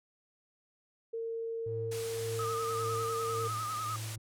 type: tone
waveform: sine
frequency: 456.1 Hz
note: A#4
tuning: 38 cents flat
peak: -34 dBFS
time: 1.13-3.48 s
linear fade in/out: 10 ms
type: tone with tremolo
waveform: triangle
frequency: 110 Hz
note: A2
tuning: in tune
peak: -35 dBFS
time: 1.66-4.18 s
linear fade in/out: 5 ms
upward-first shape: sine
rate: 1.8 Hz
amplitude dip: 70%
type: low-pass noise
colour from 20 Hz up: white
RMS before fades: -45 dBFS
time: 1.91-4.16 s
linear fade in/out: 10 ms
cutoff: 11000 Hz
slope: 24 dB/octave
type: tone with vibrato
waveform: sine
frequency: 1244.5 Hz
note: D#6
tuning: in tune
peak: -34 dBFS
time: 2.39-3.96 s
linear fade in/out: 2 ms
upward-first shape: sine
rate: 10 Hz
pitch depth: 63 cents each way
effects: none